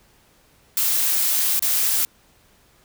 blue noise with dropouts, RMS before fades -20 dBFS, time 0.77-2.05 s, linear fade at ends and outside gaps 1 ms, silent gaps 1.594-1.623 s, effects pink hiss -57 dBFS RMS until 2.84 s

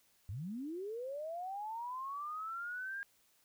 sine linear sweep, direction up, 84.9 to 1628 Hz, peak -39 dBFS, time 0.29-3.03 s, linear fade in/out 0 ms, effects white hiss -71 dBFS RMS until 3.44 s

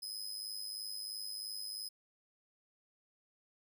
sawtooth tone with amplitude modulation, 5060 Hz, D#8, 28 cents sharp, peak -35 dBFS, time 0.02-1.89 s, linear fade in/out 10 ms, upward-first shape sine, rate 103 Hz, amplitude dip 70%, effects none

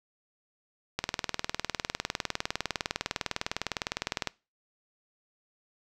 click train, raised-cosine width 0.2 ms, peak -11 dBFS, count 66, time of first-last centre 0.99-4.273 s, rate 19.8 Hz, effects noise-tail reverb RT60 0.3 s tail -22 dB re dry

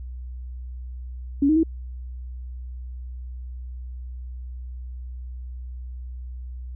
sine tone with pitch steps, 280.7 / 311.3 / 323.7 Hz, C#4 / D#4 / E4, +22 / +1 / -31 cents, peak -15 dBFS, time 1.42-1.633 s, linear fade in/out 5 ms, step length 71 ms, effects added 62 Hz sine -32 dBFS peak until 6.75 s

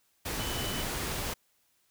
sine tone in noise, 3000 Hz, F#7, 23 cents sharp, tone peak -40 dBFS, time 0.39-0.83 s, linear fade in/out 10 ms, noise pink, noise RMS -34 dBFS, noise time 0.25-1.34 s, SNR -9 dB, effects white hiss -71 dBFS RMS until 1.9 s

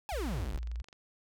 45% pulse exponential sweep, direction down, 889 to 30.87 Hz, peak -35 dBFS, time 0.09-0.58 s, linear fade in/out 0 ms
sine tone, 58.27 Hz, A#1, in tune, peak -34 dBFS, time 0.12-0.82 s, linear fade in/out 5 ms
click train, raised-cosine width 0.2 ms, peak -35 dBFS, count 16, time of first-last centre 0.29-0.928 s, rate 23.5 Hz
effects none

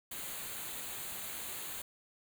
white band-stop noise, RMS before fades -42 dBFS, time 0.11-1.82 s, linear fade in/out 5 ms, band 4500 to 6400 Hz, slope 96 dB/octave, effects none

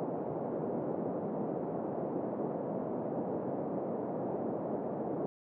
white band-pass noise, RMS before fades -36 dBFS, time 0-5.26 s, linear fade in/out 0 ms, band 150 to 640 Hz, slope 24 dB/octave, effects none

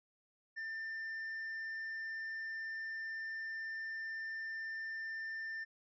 triangle tone, 1791 Hz, A6, 30 cents sharp, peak -38 dBFS, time 0.56-5.65 s, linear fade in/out 20 ms, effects resampled to 16000 Hz

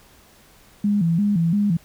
sine tone with vibrato, 185 Hz, F#3, in tune, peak -16 dBFS, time 0.84-1.77 s, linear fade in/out 5 ms, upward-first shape square, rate 2.9 Hz, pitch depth 180 cents each way, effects pink hiss -52 dBFS RMS until 1.84 s

